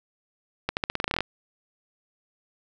accelerating click train, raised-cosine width 0.3 ms, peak -9 dBFS, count 13, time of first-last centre 0.69-1.206 s, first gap 79 ms, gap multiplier 0.88, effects none

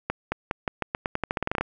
accelerating click train, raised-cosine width 0.5 ms, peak -10 dBFS, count 17, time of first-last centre 0.1-1.61 s, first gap 220 ms, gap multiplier 0.87, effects none

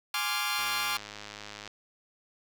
15% pulse chord, D half-diminished seventh, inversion second, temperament equal, 830.6 / 1046.5 / 1174.7 / 1396.9 Hz, Ab5 / C6 / D6 / F6, 0 / 0 / 0 / 0 cents, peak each -29 / -29 / -27 / -27 dBFS, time 0.14-0.97 s, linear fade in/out 2 ms
click train, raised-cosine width 0.2 ms, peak -24 dBFS, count 114, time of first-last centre 0.59-1.677 s, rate 104 Hz
effects none

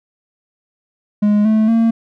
triangle tone with pitch steps, 208.1 / 217.7 / 227.7 Hz, G#3 / A3 / A#3, +4 / -18 / -40 cents, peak -8 dBFS, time 1.22-1.91 s, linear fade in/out 10 ms, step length 230 ms, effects none

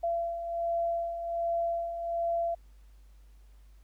sine beating tone pair, 678 / 679.3 Hz, E5 / F5, +49 / -48 cents, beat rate 1.3 Hz, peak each -37 / -29 dBFS, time 0.03-2.55 s, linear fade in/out 10 ms, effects added 50 Hz sine -52 dBFS peak until 3.83 s + pink hiss -70 dBFS RMS until 3.83 s

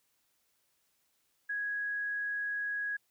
sine tone, 1661.2 Hz, G#6, in tune, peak -32 dBFS, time 1.49-2.97 s, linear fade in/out 10 ms, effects white hiss -75 dBFS RMS until 3.1 s

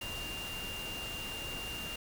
sine tone in noise, 2794 Hz, F7, in tune, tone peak -40 dBFS, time 0.01-1.96 s, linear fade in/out 5 ms, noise pink, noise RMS -43 dBFS, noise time 0.01-1.96 s, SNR 0 dB, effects none

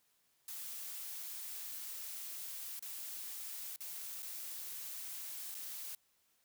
blue noise with dropouts, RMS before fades -45 dBFS, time 0.48-5.95 s, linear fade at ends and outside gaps 2 ms, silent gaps 2.794-2.824 / 3.761-3.805 / 4.223-4.228 / 5.545-5.549 s, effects white hiss -75 dBFS RMS until 6.44 s

